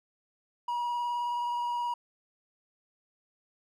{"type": "tone with vibrato", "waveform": "triangle", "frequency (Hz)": 961, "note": "B5", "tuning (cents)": -48, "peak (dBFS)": -27, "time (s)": [0.68, 1.94], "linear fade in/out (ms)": 5, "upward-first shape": "sine", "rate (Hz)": 19, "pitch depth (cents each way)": 16, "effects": []}